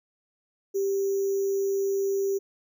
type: tone with sample-and-hold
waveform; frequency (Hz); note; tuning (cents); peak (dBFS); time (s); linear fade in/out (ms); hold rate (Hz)
sine; 392; G4; 0; -23; 0.74-2.39; 20; 6300
effects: none